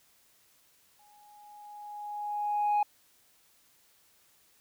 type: tone with exponential growth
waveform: sine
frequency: 830.6 Hz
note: G#5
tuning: in tune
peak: -20 dBFS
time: 0.99-2.83 s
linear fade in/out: 5 ms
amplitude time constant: 400 ms
effects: tanh soft clip ceiling -22 dBFS + white hiss -65 dBFS RMS until 4.6 s